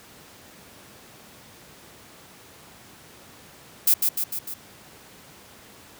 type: noise with echo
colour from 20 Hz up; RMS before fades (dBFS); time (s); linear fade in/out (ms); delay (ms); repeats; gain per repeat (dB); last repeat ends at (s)
violet; -17; 3.87-3.94; 5; 150; 4; -4; 4.54
effects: pink hiss -48 dBFS RMS until 5.99 s + high-pass 100 Hz 12 dB/octave